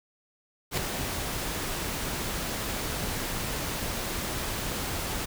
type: noise with ADSR envelope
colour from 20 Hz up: pink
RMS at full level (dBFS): -26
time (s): 0.71-5.26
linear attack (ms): 64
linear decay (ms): 6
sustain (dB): -6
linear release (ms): 15
effects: none